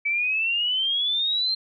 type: exponential sweep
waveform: sine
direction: up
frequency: 2287 to 4186 Hz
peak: -21 dBFS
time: 0.05-1.55 s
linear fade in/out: 10 ms
effects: none